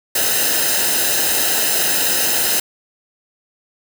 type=noise with comb filter; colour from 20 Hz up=white; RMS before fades=-17 dBFS; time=0.15-2.6 s; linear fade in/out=5 ms; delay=0.88 ms; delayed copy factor=-0.7; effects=none